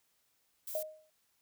violet noise, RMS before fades -42 dBFS, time 0.67-0.83 s, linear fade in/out 5 ms
sine tone with exponential decay, 622.3 Hz, D#5, in tune, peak -30 dBFS, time 0.75-1.1 s, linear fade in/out 2 ms, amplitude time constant 74 ms
effects white hiss -75 dBFS RMS until 1.41 s

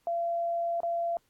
sine tone with dropouts, 682 Hz, F5, 41 cents flat, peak -27 dBFS, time 0.07-1.17 s, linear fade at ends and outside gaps 1 ms, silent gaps 0.804-0.832 s, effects pink hiss -71 dBFS RMS until 1.29 s + AAC 64 kbps

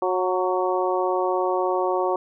harmonic tone with a mistuned harmonic, 183.2 Hz, F#3, 17 cents flat, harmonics 2 / 3 / 4 / 5 / 6, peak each -24 / -26 / -27 / -28 / -29 dBFS, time 0.02-2.16 s, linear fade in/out 2 ms, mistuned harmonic 6, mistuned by +31 cents, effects none

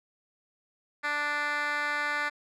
10% pulse tone with band-pass filter, 293.7 Hz, D4, in tune, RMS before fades -30 dBFS, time 1.03-2.3 s, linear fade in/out 20 ms, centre 1900 Hz, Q 1.8, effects none

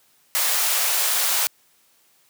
white high-pass noise, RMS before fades -21 dBFS, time 0.35-1.47 s, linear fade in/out 0 ms, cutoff 540 Hz, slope 24 dB/octave, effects white hiss -60 dBFS RMS until 2.29 s + high-pass 100 Hz 12 dB/octave

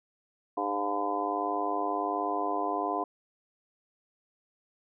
harmonic tone with a mistuned harmonic, 101.3 Hz, G#2, 43 cents flat, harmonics 3 / 4 / 5 / 6 / 7 / 8 / 9 / 10, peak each -36 / -36 / -40 / -42 / -32 / -42 / -39 / -33 dBFS, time 0.57-3.04 s, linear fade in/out 5 ms, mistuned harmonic 9, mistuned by -39 cents, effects none

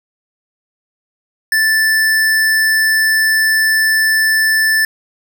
square tone, 1760 Hz, A6, in tune, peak -11 dBFS, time 1.52-4.85 s, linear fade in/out 2 ms, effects none

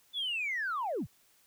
sine linear sweep, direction down, 3520 to 57 Hz, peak -30 dBFS, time 0.13-1.07 s, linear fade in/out 50 ms, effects tanh soft clip ceiling -27 dBFS + white hiss -66 dBFS RMS until 1.46 s

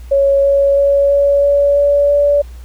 sine tone with pitch steps, 554.4 / 557.9 / 561.5 / 565.1 / 568.7 / 572.3 / 575.9 Hz, C#5 / C#5 / C#5 / C#5 / C#5 / D5 / D5, 0 / +11 / +22 / +33 / +44 / -45 / -34 cents, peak -8 dBFS, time 0.11-2.42 s, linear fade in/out 10 ms, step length 330 ms, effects added 60 Hz sine -29 dBFS peak until 2.64 s + pink hiss -47 dBFS RMS until 2.64 s

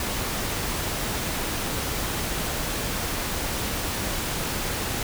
pink noise, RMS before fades -28 dBFS, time 0-5.03 s, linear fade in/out 2 ms, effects none

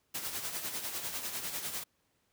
white noise with tremolo, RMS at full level -36 dBFS, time 0.14-1.84 s, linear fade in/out 10 ms, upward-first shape sine, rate 10 Hz, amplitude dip 55%, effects pink hiss -75 dBFS RMS until 2.32 s + high-pass 60 Hz 12 dB/octave

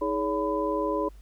sine tone cluster, 317.1 / 417.2 / 564 / 1002 Hz, D#4 / G#4 / C#5 / B5, +33 / +8 / +30 / +25 cents, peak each -30 dBFS, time 0.01-1.09 s, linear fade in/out 10 ms, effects added 50 Hz sine -45 dBFS peak until 1.21 s + pink hiss -63 dBFS RMS until 1.21 s

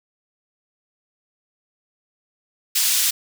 pink high-pass noise, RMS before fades -19 dBFS, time 2.75-3.11 s, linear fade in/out 10 ms, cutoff 3900 Hz, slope 12 dB/octave, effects none

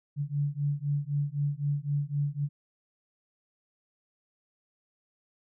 sine beating tone pair, 142.2 / 146.1 Hz, C#3 / D3, +45 / -9 cents, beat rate 3.9 Hz, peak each -30 dBFS, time 0.16-2.49 s, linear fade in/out 50 ms, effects none

